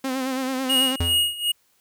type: tone with vibrato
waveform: sawtooth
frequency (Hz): 261.6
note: C4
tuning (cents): 0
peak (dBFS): -20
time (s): 0.04-0.96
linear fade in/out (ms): 5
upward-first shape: sine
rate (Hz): 9.1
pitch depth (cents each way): 47
type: tone with tremolo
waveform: square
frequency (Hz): 2874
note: F7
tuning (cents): +49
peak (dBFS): -17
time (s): 0.69-1.52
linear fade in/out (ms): 10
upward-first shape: sine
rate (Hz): 2.6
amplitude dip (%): 85
type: tone with exponential decay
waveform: square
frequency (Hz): 85.4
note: F2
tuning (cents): -38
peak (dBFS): -19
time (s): 1-1.34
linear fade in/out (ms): 5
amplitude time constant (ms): 72
effects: white hiss -64 dBFS RMS until 1.8 s